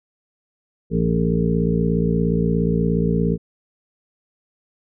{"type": "harmonic tone with a mistuned harmonic", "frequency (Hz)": 57, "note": "A#1", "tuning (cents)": -38, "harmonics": [1, 2, 3, 4, 5, 7, 8], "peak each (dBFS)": [-26, -28, -19, -24, -29, -26, -26], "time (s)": [0.9, 3.38], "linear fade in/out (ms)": 50, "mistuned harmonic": 7, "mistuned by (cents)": 39, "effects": []}